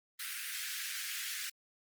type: high-pass noise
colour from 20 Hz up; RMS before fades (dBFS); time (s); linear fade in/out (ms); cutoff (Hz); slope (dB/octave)
pink; -40; 0.19-1.5; 10; 1500; 48
effects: Opus 32 kbps